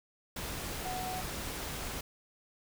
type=tone in noise; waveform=sine; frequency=740 Hz; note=F#5; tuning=in tune; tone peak=-37 dBFS; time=0.85-1.21 s; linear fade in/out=5 ms; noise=pink; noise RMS=-39 dBFS; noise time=0.36-2.01 s; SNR=-1 dB; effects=none